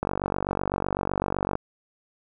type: click train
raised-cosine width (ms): 1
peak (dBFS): -11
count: 74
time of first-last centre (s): 0.03-1.554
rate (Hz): 47.9
effects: none